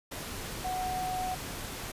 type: tone in noise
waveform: sine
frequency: 740 Hz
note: F#5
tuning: in tune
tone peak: -31 dBFS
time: 0.64-1.35 s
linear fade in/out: 10 ms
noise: pink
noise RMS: -39 dBFS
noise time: 0.11-1.92 s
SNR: +5 dB
effects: resampled to 32000 Hz